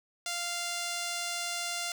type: tone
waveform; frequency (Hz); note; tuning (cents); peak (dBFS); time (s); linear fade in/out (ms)
5% pulse; 696; F5; -6; -21; 0.26-1.92; 2
effects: none